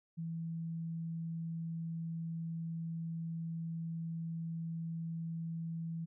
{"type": "tone", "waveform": "sine", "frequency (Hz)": 164.81, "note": "E3", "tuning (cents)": 0, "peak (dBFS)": -37, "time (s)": [0.17, 6.06], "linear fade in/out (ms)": 20, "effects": []}